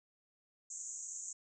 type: band-pass noise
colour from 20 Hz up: pink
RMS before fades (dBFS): -45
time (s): 0.7-1.33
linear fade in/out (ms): 5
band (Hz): 6400 to 7600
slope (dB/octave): 96
effects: none